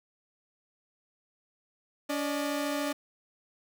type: tone pair together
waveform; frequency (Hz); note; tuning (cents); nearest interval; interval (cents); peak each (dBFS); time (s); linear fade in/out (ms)
sawtooth; 285.1 / 604; C#4 / D5; +49 / +48; octave + minor second; 1299; -27 / -30; 2.09-2.93; 10
effects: none